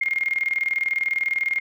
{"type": "tone with tremolo", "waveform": "sine", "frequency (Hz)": 2133, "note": "C7", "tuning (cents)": 33, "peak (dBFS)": -18, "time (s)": [0.01, 1.6], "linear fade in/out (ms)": 5, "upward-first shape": "square", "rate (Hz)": 20, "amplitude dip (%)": 75, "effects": []}